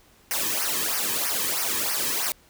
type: noise with flanger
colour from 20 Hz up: white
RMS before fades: -26 dBFS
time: 0.31-2.32 s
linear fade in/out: 0 ms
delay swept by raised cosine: 0.26 to 1.46 ms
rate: 3.1 Hz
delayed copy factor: -0.85
effects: pink hiss -57 dBFS RMS until 2.49 s